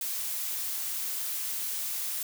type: noise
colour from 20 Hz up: blue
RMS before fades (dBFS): -33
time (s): 0.01-2.23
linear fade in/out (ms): 2
effects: none